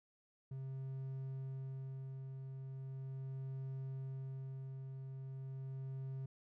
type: tone with tremolo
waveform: triangle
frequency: 133.4 Hz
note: C3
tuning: 34 cents sharp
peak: -39 dBFS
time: 0.51-6.26 s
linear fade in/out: 5 ms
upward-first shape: sine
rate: 0.39 Hz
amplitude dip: 35%
effects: none